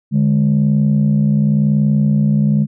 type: tone pair together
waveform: sine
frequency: 147.08 / 208 Hz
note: D3 / G#3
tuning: +3 / +3 cents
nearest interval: tritone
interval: 600 cents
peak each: -12 dBFS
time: 0.11-2.67 s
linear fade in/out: 50 ms
effects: tanh soft clip ceiling -6 dBFS